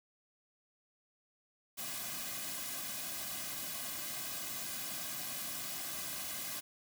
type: noise with comb filter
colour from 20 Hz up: white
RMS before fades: -41 dBFS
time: 1.77-6.61 s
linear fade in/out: 20 ms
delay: 2.2 ms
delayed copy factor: -0.85
effects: none